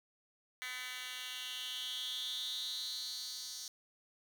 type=tone with high-pass filter sweep; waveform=10% pulse; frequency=252.5 Hz; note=B3; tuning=39 cents sharp; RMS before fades=-42 dBFS; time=0.62-3.68 s; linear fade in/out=0 ms; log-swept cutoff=2200 to 5100 Hz; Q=6.4; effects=10-bit